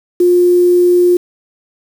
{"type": "tone with quantisation", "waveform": "sine", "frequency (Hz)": 355, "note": "F4", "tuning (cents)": 28, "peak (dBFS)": -6, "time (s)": [0.2, 1.17], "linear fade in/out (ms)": 5, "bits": 5, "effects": []}